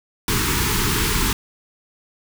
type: band-stop noise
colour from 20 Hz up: pink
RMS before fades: -20 dBFS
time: 0.28-1.33 s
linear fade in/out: 2 ms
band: 450 to 860 Hz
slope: 96 dB/octave
effects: none